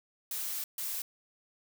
blue noise bursts at uneven times, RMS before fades -36 dBFS, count 2, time 0.31-0.64 / 0.78-1.02 s, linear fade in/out 2 ms, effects none

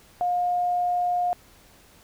sine tone, 712 Hz, F5, 33 cents sharp, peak -21 dBFS, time 0.21-1.33 s, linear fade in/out 0 ms, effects pink hiss -54 dBFS RMS until 2.03 s

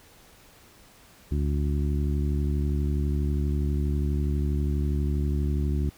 harmonic tone, 72.3 Hz, D2, 27 cents flat, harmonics 1 / 2 / 3 / 4 / 5, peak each -24 / -30 / -34 / -36 / -38 dBFS, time 1.31-5.9 s, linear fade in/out 10 ms, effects pink hiss -54 dBFS RMS until 5.97 s

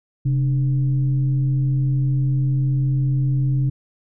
sine tone with frequency modulation, 133.4 Hz, C3, 34 cents sharp, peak -16 dBFS, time 0.25-3.7 s, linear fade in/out 10 ms, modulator 166 Hz, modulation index 0.34, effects none

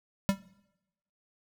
square tone with exponential decay, 196 Hz, G3, in tune, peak -19 dBFS, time 0.29-0.39 s, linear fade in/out 0 ms, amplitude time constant 20 ms, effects noise-tail reverb RT60 0.9 s tail -20 dB re dry

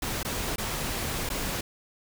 pink noise with dropouts, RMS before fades -31 dBFS, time 0.02-1.61 s, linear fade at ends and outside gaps 5 ms, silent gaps 0.231-0.248 / 0.56-0.581 / 1.291-1.3 s, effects none

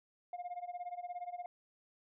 sine tone with tremolo, 710 Hz, F5, 28 cents sharp, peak -35 dBFS, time 0.33-1.46 s, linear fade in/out 2 ms, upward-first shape sine, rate 17 Hz, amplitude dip 90%, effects tanh soft clip ceiling -37 dBFS

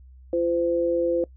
sine tone pair together, 342.4 / 513 Hz, F4 / C5, -34 / -34 cents, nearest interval perfect fifth, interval 700 cents, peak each -24 / -22 dBFS, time 0.33-1.24 s, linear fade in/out 2 ms, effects noise-tail reverb RT60 0.1 s tail -22 dB re dry + added 64 Hz sine -45 dBFS peak until 1.36 s

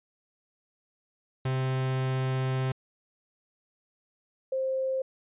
45% pulse / sine tone pair in turn, 130.81 / 526.9 Hz, C3 / C5, 0 / +12 cents, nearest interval 2 octaves, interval 2412 cents, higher second, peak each -26 dBFS, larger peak neither, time 1.45-2.72 / 4.52-5.02 s, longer first, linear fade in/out 5 ms, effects resampled to 8000 Hz

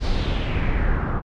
brown noise with low-pass filter sweep, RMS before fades -21 dBFS, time 0-1.22 s, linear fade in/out 50 ms, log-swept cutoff 4900 to 1200 Hz, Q 3, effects MP3 64 kbps

